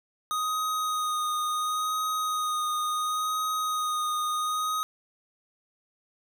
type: tone with vibrato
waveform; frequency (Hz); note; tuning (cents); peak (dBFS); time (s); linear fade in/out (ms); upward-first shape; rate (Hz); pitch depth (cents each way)
square; 1244.5; D#6; 0; -27; 0.31-4.83; 0; sine; 0.71; 17
effects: none